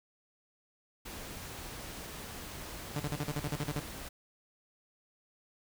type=noise; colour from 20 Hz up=pink; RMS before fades=-44 dBFS; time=1.05-4.09 s; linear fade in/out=10 ms
type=tone bursts; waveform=sawtooth; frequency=147 Hz; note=D3; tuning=2 cents sharp; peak=-28 dBFS; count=11; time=2.96-3.798 s; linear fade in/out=2 ms; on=38 ms; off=42 ms
effects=none